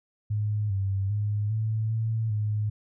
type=tone with pitch steps; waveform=sine; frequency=105.3 / 97.5 / 104.2 / 109.8 / 111.9 / 105.9 Hz; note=G#2 / G2 / G#2 / A2 / A2 / G#2; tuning=+24 / -9 / +6 / -3 / +30 / +34 cents; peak=-24 dBFS; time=0.3-2.7 s; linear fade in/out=10 ms; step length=400 ms; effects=none